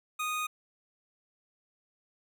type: tone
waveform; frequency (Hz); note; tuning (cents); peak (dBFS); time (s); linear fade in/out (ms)
25% pulse; 1240; D#6; -6; -27; 0.19-0.47; 10
effects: none